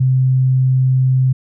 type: tone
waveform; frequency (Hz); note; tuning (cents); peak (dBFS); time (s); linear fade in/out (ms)
sine; 130; C3; -11; -10; 0-1.33; 10
effects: none